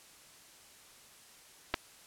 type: clicks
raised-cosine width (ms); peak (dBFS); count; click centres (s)
0.3; -14; 2; 1.74 / 1.743
effects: white hiss -57 dBFS RMS until 2.06 s + low-pass 11000 Hz 12 dB/octave